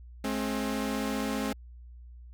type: tone pair together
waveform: sawtooth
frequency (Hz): 212.2 / 267.2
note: G#3 / C4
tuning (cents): +38 / +36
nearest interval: major third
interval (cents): 398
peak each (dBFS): -28 / -28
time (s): 0.24-1.53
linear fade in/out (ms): 5
effects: added 60 Hz sine -45 dBFS peak until 2.33 s